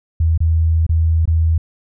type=tone with dropouts; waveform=sine; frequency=81.2 Hz; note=E2; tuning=26 cents flat; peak=-11 dBFS; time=0.2-1.58 s; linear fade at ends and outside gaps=5 ms; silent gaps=0.377-0.404 / 0.866-0.892 / 1.256-1.275 s; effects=none